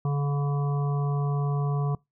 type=harmonic tone; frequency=142.9 Hz; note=D3; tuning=47 cents flat; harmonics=1 / 3 / 5 / 7 / 8; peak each=-23 / -36 / -39 / -41 / -40 dBFS; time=0.05-1.95 s; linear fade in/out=2 ms; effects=noise-tail reverb RT60 0.2 s tail -25 dB re dry